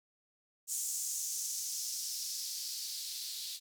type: noise with band-pass filter sweep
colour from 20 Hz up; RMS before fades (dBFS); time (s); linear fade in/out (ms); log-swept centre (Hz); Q
violet; -39; 0.67-3.6; 50; 7200 to 4000; 3
effects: none